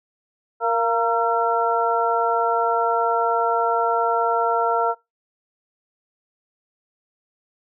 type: tone cluster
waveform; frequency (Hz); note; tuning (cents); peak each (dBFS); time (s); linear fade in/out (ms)
sine; 465.7 / 690 / 929 / 1355; A#4 / F5 / A#5 / E6; -2 / -21 / -6 / +47; -23; 0.6-4.95; 50
effects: noise-tail reverb RT60 0.2 s tail -22 dB re dry